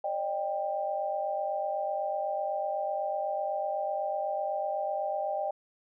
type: tone cluster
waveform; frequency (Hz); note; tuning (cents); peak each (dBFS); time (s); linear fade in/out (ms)
sine; 563 / 611 / 789; C#5 / D#5 / G5; +27 / -32 / +11; -38 / -32 / -32; 0.04-5.51; 5
effects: none